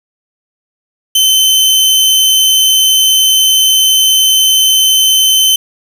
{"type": "tone", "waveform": "sawtooth", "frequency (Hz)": 3069, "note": "G7", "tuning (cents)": -37, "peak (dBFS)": -3, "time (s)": [1.15, 5.56], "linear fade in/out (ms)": 5, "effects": []}